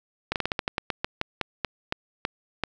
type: slowing click train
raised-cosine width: 0.3 ms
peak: -9 dBFS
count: 16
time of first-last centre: 0.32-2.637 s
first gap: 38 ms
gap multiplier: 1.18
effects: none